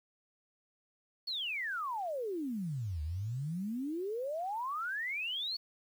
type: exponential two-way sweep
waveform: sine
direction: down then up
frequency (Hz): 4504 to 73.42 to 4504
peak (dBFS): -34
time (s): 1.27-5.57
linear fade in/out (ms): 10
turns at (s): 3.02
effects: 10-bit